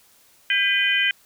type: tone cluster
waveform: sine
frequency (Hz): 1596 / 2001 / 2458 / 3060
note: G6 / B6 / D#7 / G7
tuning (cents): +31 / +22 / -22 / -42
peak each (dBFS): -23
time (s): 0.5-1.11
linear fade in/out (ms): 2
effects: white hiss -56 dBFS RMS until 1.25 s